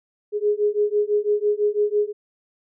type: beating tone pair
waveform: sine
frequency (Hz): 413.6 / 419.6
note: G#4 / G#4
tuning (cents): -7 / +18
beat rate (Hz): 6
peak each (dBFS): -21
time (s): 0.32-2.13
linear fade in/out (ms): 50
effects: none